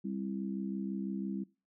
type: harmonic tone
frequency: 66 Hz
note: C2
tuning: 16 cents sharp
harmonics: 3 / 4 / 5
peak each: -36 / -41 / -42 dBFS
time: 0.04-1.44 s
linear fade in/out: 10 ms
effects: noise-tail reverb RT60 0.3 s tail -21 dB re dry